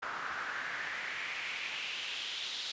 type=noise with band-pass filter sweep; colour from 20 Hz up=pink; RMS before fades=-39 dBFS; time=0.02-2.72 s; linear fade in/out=10 ms; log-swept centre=1300 to 3800 Hz; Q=3.2; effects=resampled to 16000 Hz